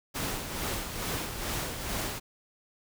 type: noise with tremolo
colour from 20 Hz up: pink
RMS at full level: -32 dBFS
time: 0.14-2.2 s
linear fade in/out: 20 ms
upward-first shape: sine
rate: 2.3 Hz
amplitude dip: 50%
effects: none